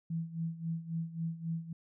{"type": "tone with tremolo", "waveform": "sine", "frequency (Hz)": 164.81, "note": "E3", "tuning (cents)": 0, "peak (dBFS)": -31, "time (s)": [0.1, 1.73], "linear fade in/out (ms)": 5, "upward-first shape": "sine", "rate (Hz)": 3.7, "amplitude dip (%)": 80, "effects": []}